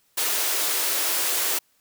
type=high-pass noise; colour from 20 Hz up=white; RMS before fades=-24 dBFS; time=0.17-1.59 s; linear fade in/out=10 ms; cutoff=300 Hz; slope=48 dB/octave; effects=white hiss -65 dBFS RMS until 1.8 s